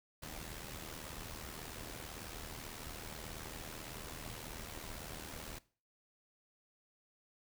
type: noise with amplitude modulation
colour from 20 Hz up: pink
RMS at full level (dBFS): -44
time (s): 0.22-5.59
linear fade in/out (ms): 10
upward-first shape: sine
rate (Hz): 78.2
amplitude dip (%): 65
effects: noise-tail reverb RT60 0.4 s tail -20 dB re dry